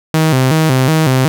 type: tone with vibrato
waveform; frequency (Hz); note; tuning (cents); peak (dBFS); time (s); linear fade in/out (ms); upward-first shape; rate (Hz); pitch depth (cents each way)
sawtooth; 143.6; D3; -39; -5; 0.14-1.28; 0; square; 2.7; 170
effects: none